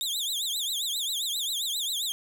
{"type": "tone with vibrato", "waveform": "sawtooth", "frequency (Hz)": 3584, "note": "A7", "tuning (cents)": 31, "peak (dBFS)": -25, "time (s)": [0.01, 2.12], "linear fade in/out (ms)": 0, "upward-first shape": "triangle", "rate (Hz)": 7.5, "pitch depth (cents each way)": 230, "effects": ["11-bit"]}